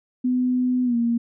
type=tone with pitch glide; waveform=sine; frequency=251.2 to 234.4 Hz; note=B3 to A#3; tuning=+30 to +10 cents; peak=-18 dBFS; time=0.24-1.18 s; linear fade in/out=10 ms; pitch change=-120 cents; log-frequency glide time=0.84-0.96 s; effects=none